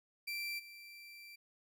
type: tone with level steps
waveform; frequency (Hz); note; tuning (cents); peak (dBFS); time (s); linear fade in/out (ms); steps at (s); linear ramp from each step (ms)
30% pulse; 2349; D7; 0; -36 / -49; 0.27-1.36; 10; 0.58; 20
effects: none